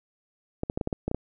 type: clicks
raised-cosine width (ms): 2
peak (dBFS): -14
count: 9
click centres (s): 0.634 / 0.699 / 0.775 / 0.812 / 0.874 / 0.928 / 1.08 / 1.114 / 1.146
effects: none